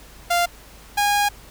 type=tone pair in turn; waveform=sawtooth; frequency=696 / 819.2 Hz; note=F5 / G#5; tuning=-6 / -24 cents; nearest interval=minor third; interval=282 cents; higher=second; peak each=-13 dBFS; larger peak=neither; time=0.3-0.46 / 0.97-1.29 s; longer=second; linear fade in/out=10 ms; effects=added 50 Hz sine -46 dBFS peak until 1.5 s + pink hiss -46 dBFS RMS until 1.5 s